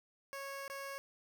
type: tone with dropouts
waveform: 15% pulse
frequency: 551 Hz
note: C#5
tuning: 11 cents flat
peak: -36 dBFS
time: 0.33-0.98 s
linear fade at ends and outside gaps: 0 ms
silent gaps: 0.679-0.699 s
effects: none